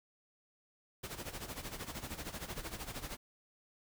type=noise with tremolo; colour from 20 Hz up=pink; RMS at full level=-41 dBFS; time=1.03-3.17 s; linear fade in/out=10 ms; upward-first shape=sine; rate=13 Hz; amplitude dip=75%; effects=none